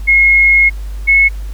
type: tone pair in turn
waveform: sine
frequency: 2161 / 2189 Hz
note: C#7 / C#7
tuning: -45 / -22 cents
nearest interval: unison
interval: 23 cents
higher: second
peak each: -5 dBFS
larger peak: neither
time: 0.07-0.7 / 1.07-1.29 s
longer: first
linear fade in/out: 20 ms
effects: added 50 Hz sine -20 dBFS peak until 1.53 s + pink hiss -42 dBFS RMS until 1.53 s